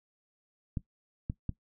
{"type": "clicks", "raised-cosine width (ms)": 5, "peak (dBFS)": -20, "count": 3, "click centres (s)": [0.772, 1.299, 1.493], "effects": ["noise-tail reverb RT60 0.1 s tail -17 dB re dry"]}